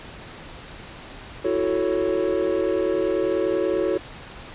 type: chord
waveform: triangle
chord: F# minor seventh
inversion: third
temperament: equal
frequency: 329.6 / 370 / 440 / 554.4 Hz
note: E4 / F#4 / A4 / C#5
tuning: 0 / 0 / 0 / 0 cents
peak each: -25 / -22 / -24 / -24 dBFS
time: 1.44-3.98 s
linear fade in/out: 10 ms
effects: pink hiss -40 dBFS RMS until 4.54 s + resampled to 8000 Hz